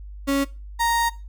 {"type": "tone pair in turn", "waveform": "35% pulse", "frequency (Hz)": [277.2, 932.4], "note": ["C#4", "A#5"], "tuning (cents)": [0, 0], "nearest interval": "octave + major sixth", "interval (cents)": 2100, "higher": "second", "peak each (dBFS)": -17, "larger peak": "neither", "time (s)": [[0.27, 0.45], [0.79, 1.1]], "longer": "second", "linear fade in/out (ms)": 20, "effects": ["noise-tail reverb RT60 0.3 s tail -20 dB re dry", "added 50 Hz sine -35 dBFS peak until 1.28 s"]}